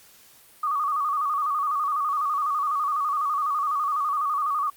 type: tone with vibrato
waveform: sine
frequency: 1176 Hz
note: D6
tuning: 2 cents sharp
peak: -22 dBFS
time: 0.63-4.7 s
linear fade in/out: 5 ms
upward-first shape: square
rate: 12 Hz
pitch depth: 75 cents each way
effects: white hiss -53 dBFS RMS until 4.76 s + Opus 48 kbps